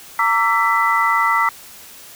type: tone cluster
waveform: sine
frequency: 918 / 1153 / 1335 / 1990 Hz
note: A#5 / D6 / E6 / B6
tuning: -27 / -32 / +22 / +13 cents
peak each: -19 dBFS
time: 0.19-1.49 s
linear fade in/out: 2 ms
effects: white hiss -40 dBFS RMS until 2.15 s